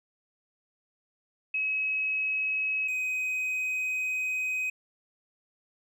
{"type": "tone pair in turn", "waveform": ["sine", "triangle"], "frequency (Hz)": [2559, 2516], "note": ["D#7", "D#7"], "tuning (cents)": [48, 19], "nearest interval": "unison", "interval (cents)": 29, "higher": "first", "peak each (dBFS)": -26, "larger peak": "neither", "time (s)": [[1.54, 2.88], [2.88, 4.7]], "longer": "second", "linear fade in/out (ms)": 5, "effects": []}